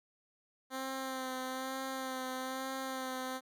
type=tone with vibrato; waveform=10% pulse; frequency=261.6 Hz; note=C4; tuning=in tune; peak=-29 dBFS; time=0.7-3.41 s; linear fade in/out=50 ms; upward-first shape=sine; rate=1.1 Hz; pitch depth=25 cents each way; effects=none